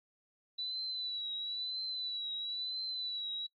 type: tone with vibrato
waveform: sine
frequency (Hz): 3962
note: B7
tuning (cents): +5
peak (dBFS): -36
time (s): 0.58-3.47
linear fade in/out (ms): 10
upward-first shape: triangle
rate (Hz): 1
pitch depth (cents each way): 61
effects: noise-tail reverb RT60 0.1 s tail -19 dB re dry + AAC 48 kbps